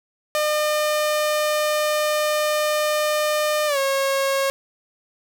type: tone with pitch glide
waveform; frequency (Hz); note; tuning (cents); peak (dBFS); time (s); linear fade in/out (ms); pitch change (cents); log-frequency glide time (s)
sawtooth; 605 to 545.3; D#5 to C#5; -49 to -29; -15; 0.35-4.5; 0; -180; 3.67-3.78
effects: none

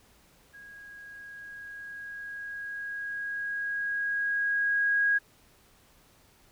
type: tone with level ramp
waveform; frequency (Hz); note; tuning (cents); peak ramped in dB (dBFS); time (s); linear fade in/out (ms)
sine; 1644; G#6; -18; -46 to -21; 0.53-5.19; 20
effects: pink hiss -61 dBFS RMS until 6.51 s

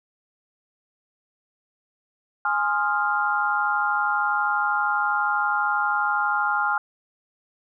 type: chord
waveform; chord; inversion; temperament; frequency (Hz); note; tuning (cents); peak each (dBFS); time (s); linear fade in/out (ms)
sine; F minor seventh; first; equal; 830.6 / 1046.5 / 1244.5 / 1396.9; Ab5 / C6 / Eb6 / F6; 0 / 0 / 0 / 0; -25 / -29 / -29 / -23; 2.45-6.78; 2
effects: none

